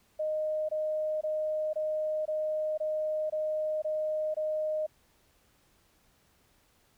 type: tone bursts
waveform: sine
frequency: 618 Hz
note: D#5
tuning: 12 cents flat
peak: -28 dBFS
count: 9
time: 0.19-4.866 s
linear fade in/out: 10 ms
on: 500 ms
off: 22 ms
effects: pink hiss -67 dBFS RMS until 6.97 s